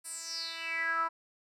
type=tone with band-pass filter sweep; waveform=10% pulse; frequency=329.6 Hz; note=E4; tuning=in tune; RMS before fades=-35 dBFS; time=0.04-1.09 s; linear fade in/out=20 ms; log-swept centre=9900 to 1100 Hz; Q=6.6; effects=none